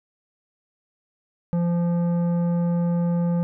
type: tone with tanh clipping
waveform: sine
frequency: 172.4 Hz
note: F3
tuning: 22 cents flat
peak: -21 dBFS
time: 1.53-3.43 s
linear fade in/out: 0 ms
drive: 11 dB
effects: none